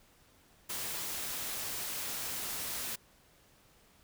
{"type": "noise", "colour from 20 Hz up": "white", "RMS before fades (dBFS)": -38, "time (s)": [0.69, 2.96], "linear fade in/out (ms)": 10, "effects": ["pink hiss -64 dBFS RMS until 4.03 s"]}